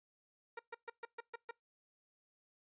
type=tone bursts; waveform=15% pulse; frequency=466.2 Hz; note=A#4; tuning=in tune; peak=-36 dBFS; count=7; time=0.57-1.511 s; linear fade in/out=5 ms; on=23 ms; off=130 ms; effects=noise-tail reverb RT60 0.2 s tail -25 dB re dry + resampled to 8000 Hz